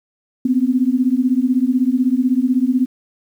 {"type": "beating tone pair", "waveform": "sine", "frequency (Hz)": [246.9, 262.9], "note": ["B3", "C4"], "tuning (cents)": [0, 8], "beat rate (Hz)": 16, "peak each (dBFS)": -16, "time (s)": [0.45, 2.86], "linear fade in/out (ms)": 5, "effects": ["8-bit"]}